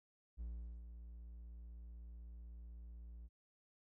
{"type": "tone with ADSR envelope", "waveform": "triangle", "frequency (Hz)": 58, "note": "A#1", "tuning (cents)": -8, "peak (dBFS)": -40, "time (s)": [0.37, 3.29], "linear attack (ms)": 38, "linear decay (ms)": 420, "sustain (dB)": -8, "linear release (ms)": 35, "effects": []}